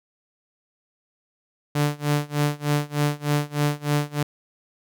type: tone with tremolo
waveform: sawtooth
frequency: 146.83 Hz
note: D3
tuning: in tune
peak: -14 dBFS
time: 1.75-4.23 s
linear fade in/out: 5 ms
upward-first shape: sine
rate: 3.3 Hz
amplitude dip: 95%
effects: none

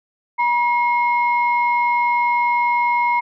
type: tone pair together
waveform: sine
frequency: 960 / 2155 Hz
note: B5 / C#7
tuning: -49 / -49 cents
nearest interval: octave + major second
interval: 1400 cents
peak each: -15 / -21 dBFS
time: 0.38-3.21 s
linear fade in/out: 20 ms
effects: tanh soft clip ceiling -7 dBFS

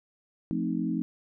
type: chord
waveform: sine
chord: F dominant seventh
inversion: none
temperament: equal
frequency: 174.61 / 220 / 261.6 / 311.1 Hz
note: F3 / A3 / C4 / Eb4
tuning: 0 / 0 / 0 / 0 cents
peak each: -32 dBFS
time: 0.51-1.02 s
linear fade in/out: 0 ms
effects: none

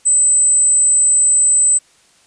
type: tone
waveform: sine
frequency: 8060 Hz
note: B8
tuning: 34 cents sharp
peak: -9 dBFS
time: 0.05-1.79 s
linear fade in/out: 20 ms
effects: white hiss -52 dBFS RMS until 2.26 s + resampled to 22050 Hz

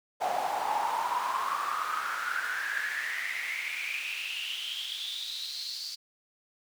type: noise with high-pass filter sweep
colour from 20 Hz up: brown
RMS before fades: -33 dBFS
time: 0.2-5.96 s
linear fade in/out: 20 ms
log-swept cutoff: 720 to 4700 Hz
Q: 9.3
effects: none

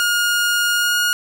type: tone with pitch glide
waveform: sawtooth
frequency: 1427 to 1436.1 Hz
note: F6 to F6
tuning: +37 to +48 cents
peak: -12 dBFS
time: 0-1.13 s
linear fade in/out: 0 ms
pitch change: +11 cents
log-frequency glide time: 0.73-0.98 s
effects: none

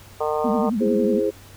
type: harmonic tone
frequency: 152.3 Hz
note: D#3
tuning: 37 cents flat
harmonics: 3 / 4 / 5 / 6 / 7 / 8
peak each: -24 / -26 / -28 / -30 / -31 / -32 dBFS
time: 0.2-0.7 s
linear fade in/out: 10 ms
type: tone with vibrato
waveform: sine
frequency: 224.1 Hz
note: A3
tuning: 32 cents sharp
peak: -20 dBFS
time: 0.44-1.2 s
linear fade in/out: 10 ms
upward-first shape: triangle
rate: 11 Hz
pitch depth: 220 cents each way
type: chord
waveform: sine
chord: E augmented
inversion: none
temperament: equal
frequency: 329.6 / 415.3 / 523.3 Hz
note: E4 / G#4 / B#4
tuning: 0 / 0 / 0 cents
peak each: -25 / -21 / -24 dBFS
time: 0.8-1.31 s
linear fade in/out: 20 ms
effects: added 97 Hz sine -47 dBFS peak until 1.56 s + pink hiss -47 dBFS RMS until 1.56 s

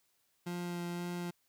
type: tone with vibrato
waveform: 30% pulse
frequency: 174.61 Hz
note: F3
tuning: in tune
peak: -34 dBFS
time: 0.46-1.31 s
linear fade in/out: 10 ms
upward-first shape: sine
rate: 1.9 Hz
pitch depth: 11 cents each way
effects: white hiss -75 dBFS RMS until 1.48 s

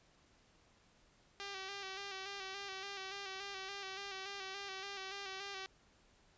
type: tone with vibrato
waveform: 5% pulse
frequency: 390.5 Hz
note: G4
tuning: 7 cents flat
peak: -32 dBFS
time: 1.4-5.66 s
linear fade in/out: 0 ms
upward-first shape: square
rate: 3.5 Hz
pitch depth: 37 cents each way
effects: pink hiss -69 dBFS RMS until 6.37 s + resampled to 16000 Hz

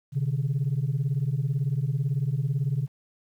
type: beating tone pair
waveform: sine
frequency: 128.8 / 146.8 Hz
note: C3 / D3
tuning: -27 / 0 cents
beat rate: 18 Hz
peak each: -25 dBFS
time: 0.12-2.88 s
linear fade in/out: 50 ms
effects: tanh soft clip ceiling -19 dBFS + 10-bit

